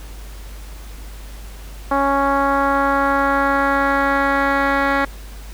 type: tone with low-pass filter sweep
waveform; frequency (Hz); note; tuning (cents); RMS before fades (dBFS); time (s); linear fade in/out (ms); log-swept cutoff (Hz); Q
10% pulse; 277.2; C#4; 0; -17; 1.91-5.05; 5; 1100 to 2200; 1.7
effects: added 50 Hz sine -32 dBFS peak until 5.53 s + pink hiss -42 dBFS RMS until 5.53 s